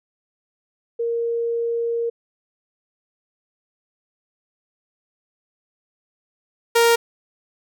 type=tone pair in turn; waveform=sine / sawtooth; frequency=466.2 / 466.2 Hz; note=A#4 / A#4; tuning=0 / 0 cents; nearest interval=unison; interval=0 cents; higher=neither; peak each=-20 / -9 dBFS; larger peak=second; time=0.99-2.1 / 6.75-6.96 s; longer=first; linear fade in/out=10 ms; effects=none